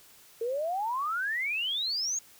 sine exponential sweep, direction up, 446 to 6750 Hz, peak -28 dBFS, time 0.41-2.19 s, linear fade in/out 5 ms, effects white hiss -56 dBFS RMS until 2.39 s

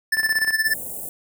square tone with tremolo, 1760 Hz, A6, in tune, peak -16 dBFS, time 0.12-0.74 s, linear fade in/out 5 ms, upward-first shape sine, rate 17 Hz, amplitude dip 80%
clicks, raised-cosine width 0.5 ms, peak -22 dBFS, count 12, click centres 0.17 / 0.2 / 0.232 / 0.263 / 0.293 / 0.326 / 0.356 / 0.387 / 0.417 / 0.447 / 0.477 / 0.507 s
white band-stop noise, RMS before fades -32 dBFS, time 0.66-1.09 s, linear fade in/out 0 ms, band 760 to 8000 Hz, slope 48 dB/octave
effects none

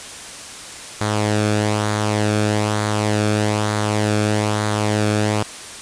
sawtooth tone with flanger, 105.7 Hz, G#2, 31 cents sharp, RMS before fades -19 dBFS, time 1.01-5.43 s, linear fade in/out 0 ms, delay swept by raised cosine 0.36 to 1.03 ms, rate 1.1 Hz, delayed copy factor -0.5, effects white hiss -34 dBFS RMS until 5.81 s + resampled to 22050 Hz

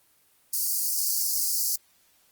white high-pass noise, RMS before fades -26 dBFS, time 0.53-1.76 s, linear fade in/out 5 ms, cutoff 4500 Hz, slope 96 dB/octave, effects white hiss -63 dBFS RMS until 2.31 s + Opus 24 kbps

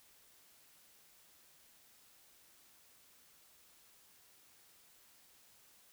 silence, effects white hiss -65 dBFS RMS until 5.92 s

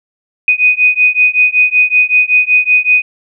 sine beating tone pair, 2489 / 2494.3 Hz, D#7 / D#7, 0 / +4 cents, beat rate 5.3 Hz, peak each -10 dBFS, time 0.48-3.02 s, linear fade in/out 2 ms, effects none

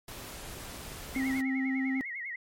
pink noise, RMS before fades -43 dBFS, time 0.08-1.41 s, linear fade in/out 2 ms
click train, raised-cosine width 2 ms, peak -35 dBFS, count 4, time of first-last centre 0.57-1.094 s, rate 5.73 Hz
sine tone with vibrato, 2024 Hz, B6, 42 cents sharp, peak -35 dBFS, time 1.15-2.36 s, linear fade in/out 5 ms, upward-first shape sine, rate 10 Hz, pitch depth 140 cents each way
triangle tone, 264.3 Hz, C4, 18 cents sharp, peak -26 dBFS, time 1.16-2.01 s, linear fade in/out 0 ms
effects MP3 64 kbps

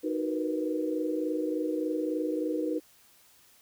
sine chord, B major seventh, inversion first, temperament equal with one note detuned, 311.1 / 370 / 470.5 / 493.9 Hz, D#4 / F#4 / A#4 / B4, 0 / 0 / +16 / 0 cents, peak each -30 / -36 / -36 / -34 dBFS, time 0.03-2.8 s, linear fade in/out 20 ms, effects white hiss -60 dBFS RMS until 3.61 s

